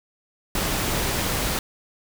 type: noise with amplitude modulation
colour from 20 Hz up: pink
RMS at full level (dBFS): -23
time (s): 0.55-1.59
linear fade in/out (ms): 2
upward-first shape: sine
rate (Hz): 220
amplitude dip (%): 35
effects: none